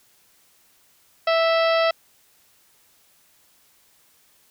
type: harmonic tone with a mistuned harmonic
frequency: 658 Hz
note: E5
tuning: 3 cents flat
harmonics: 1 / 2 / 3 / 4 / 5 / 6 / 7 / 8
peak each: -18 / -24 / -28 / -30 / -32 / -34 / -35 / -36 dBFS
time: 1.27-1.91 s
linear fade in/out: 5 ms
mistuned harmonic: 5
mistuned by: -30 cents
effects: white hiss -59 dBFS RMS until 4.5 s